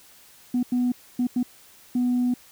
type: tone bursts at uneven times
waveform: sine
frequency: 246.9 Hz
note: B3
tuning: in tune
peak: -18 dBFS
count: 5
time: 0.54-0.63 / 0.72-0.92 / 1.19-1.27 / 1.36-1.43 / 1.95-2.34 s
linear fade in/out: 5 ms
effects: tanh soft clip ceiling -17 dBFS + white hiss -52 dBFS RMS until 2.51 s